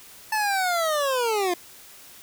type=linear sweep; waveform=25% pulse; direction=down; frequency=880 to 342.2 Hz; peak=-18 dBFS; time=0.32-1.54 s; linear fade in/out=5 ms; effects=white hiss -47 dBFS RMS until 2.22 s